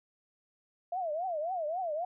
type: tone with vibrato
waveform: sine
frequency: 673 Hz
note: E5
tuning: 36 cents sharp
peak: -31 dBFS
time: 0.92-2.05 s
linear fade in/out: 5 ms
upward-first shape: triangle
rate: 3.7 Hz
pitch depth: 250 cents each way
effects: none